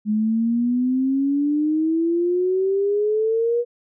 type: exponential sweep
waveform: sine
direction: up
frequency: 209.5 to 483.3 Hz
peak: -17 dBFS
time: 0.05-3.65 s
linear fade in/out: 50 ms
effects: none